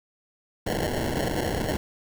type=noise with sample-and-hold; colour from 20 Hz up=white; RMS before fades=-27 dBFS; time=0.66-1.77 s; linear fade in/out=5 ms; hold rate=1225 Hz; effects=none